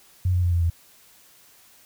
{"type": "tone with pitch steps", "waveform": "sine", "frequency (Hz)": [91.3, 89.42, 87.58, 85.78, 84.01], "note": ["F#2", "F2", "F2", "F2", "E2"], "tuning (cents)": [-23, 41, 5, -31, 33], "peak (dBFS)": -18, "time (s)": [0.25, 0.7], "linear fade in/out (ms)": 5, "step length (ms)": 90, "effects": ["white hiss -54 dBFS RMS until 1.85 s"]}